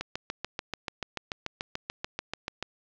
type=click train; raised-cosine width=0.2 ms; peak=-14 dBFS; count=19; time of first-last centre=0.01-2.626 s; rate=6.88 Hz; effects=low-pass 5000 Hz 12 dB/octave + 9-bit